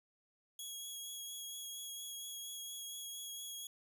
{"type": "tone with vibrato", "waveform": "15% pulse", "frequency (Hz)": 3322, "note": "G#7", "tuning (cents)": 0, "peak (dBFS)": -37, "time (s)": [0.59, 3.67], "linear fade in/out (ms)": 2, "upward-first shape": "triangle", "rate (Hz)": 4.3, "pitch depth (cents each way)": 17, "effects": []}